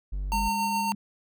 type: tone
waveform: triangle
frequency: 48.54 Hz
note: G1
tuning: 16 cents flat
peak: -26 dBFS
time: 0.12-0.49 s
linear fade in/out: 10 ms
type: tone with tremolo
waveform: square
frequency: 912 Hz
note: A#5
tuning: 38 cents flat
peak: -25 dBFS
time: 0.32-0.92 s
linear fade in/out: 0 ms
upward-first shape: sine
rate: 7.2 Hz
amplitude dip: 25%
type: tone with vibrato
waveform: sine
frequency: 202.8 Hz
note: G#3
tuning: 41 cents flat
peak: -32 dBFS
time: 0.33-0.95 s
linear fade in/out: 5 ms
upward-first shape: sine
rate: 14 Hz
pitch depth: 9 cents each way
effects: none